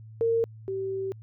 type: tone pair in turn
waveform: sine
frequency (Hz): 458.5 / 385.6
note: A#4 / G4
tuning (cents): -29 / -28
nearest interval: minor third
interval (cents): 299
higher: first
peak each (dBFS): -21 / -28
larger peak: first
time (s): 0.21-0.44 / 0.68-1.12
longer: second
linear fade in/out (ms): 0
effects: added 110 Hz sine -43 dBFS peak until 1.22 s